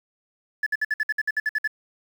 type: tone bursts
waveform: sine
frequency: 1725 Hz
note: A6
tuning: 35 cents flat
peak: -18 dBFS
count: 12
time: 0.63-1.676 s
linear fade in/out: 5 ms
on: 34 ms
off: 58 ms
effects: tanh soft clip ceiling -19 dBFS + 8-bit